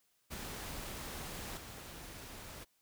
pink noise with level steps, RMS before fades -44 / -49 dBFS, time 0.3-2.65 s, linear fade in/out 20 ms, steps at 1.57 s, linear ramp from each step 5 ms, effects white hiss -75 dBFS RMS until 2.81 s

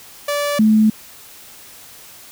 sawtooth / sine tone pair in turn, 580 / 216.6 Hz, D5 / A3, -22 / -27 cents, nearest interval octave + perfect fourth, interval 1705 cents, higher first, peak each -14 / -9 dBFS, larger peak second, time 0.28-0.59 / 0.59-0.9 s, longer neither, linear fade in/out 5 ms, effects white hiss -41 dBFS RMS until 2.31 s

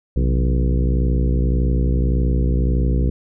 harmonic tone with a mistuned harmonic, 61.74 Hz, B1, in tune, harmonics 1 / 2 / 3 / 4 / 5 / 6 / 7 / 8, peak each -16 / -22 / -26 / -28 / -30 / -32 / -33 / -34 dBFS, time 0.16-3.1 s, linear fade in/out 5 ms, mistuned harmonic 2, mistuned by +130 cents, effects none

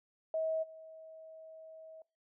sine tone with level steps, 640 Hz, D#5, 49 cents sharp, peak -31 / -49 dBFS, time 0.34-2.02 s, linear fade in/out 2 ms, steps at 0.62 s, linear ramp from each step 20 ms, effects noise-tail reverb RT60 0.3 s tail -22 dB re dry

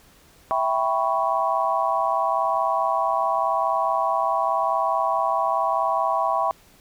sine chord, C# half-diminished seventh, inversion first, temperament equal, 659.3 / 784 / 987.8 / 1108.7 Hz, E5 / G5 / B5 / C#6, 0 / 0 / 0 / 0 cents, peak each -25 dBFS, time 0.51-6.51 s, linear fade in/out 0 ms, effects pink hiss -54 dBFS RMS until 6.8 s

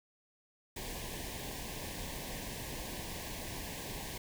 pink band-stop noise, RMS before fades -42 dBFS, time 0.76-4.18 s, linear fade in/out 5 ms, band 1100 to 1600 Hz, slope 96 dB/octave, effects none

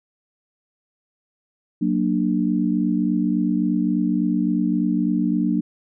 sine chord, Gb augmented, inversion none, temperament equal with one note detuned, 185 / 233.1 / 296.6 Hz, Gb3 / Bb3 / D4, 0 / 0 / +17 cents, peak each -22 dBFS, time 1.81-5.61 s, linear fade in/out 10 ms, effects none

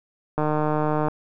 click train, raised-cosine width 1 ms, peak -10 dBFS, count 108, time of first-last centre 0.38-1.084 s, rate 152 Hz, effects none

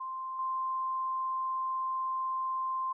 sine tone with level steps, 1046 Hz, C6, 1 cent flat, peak -35 / -30 dBFS, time 0-2.93 s, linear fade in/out 10 ms, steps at 0.39 s, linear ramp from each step 2 ms, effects none

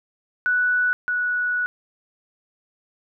sine tone pair in turn, 1480 / 1470.6 Hz, F#6 / F#6, 0 / -11 cents, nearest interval unison, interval 11 cents, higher first, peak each -17 / -20 dBFS, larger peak first, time 0.46-0.93 / 1.08-1.66 s, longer second, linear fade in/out 0 ms, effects none

